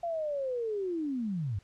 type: linear sweep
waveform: sine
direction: down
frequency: 694 to 89 Hz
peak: -30 dBFS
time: 0.03-1.59 s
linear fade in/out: 5 ms
effects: pink hiss -64 dBFS RMS until 1.63 s + low-pass 7000 Hz 12 dB/octave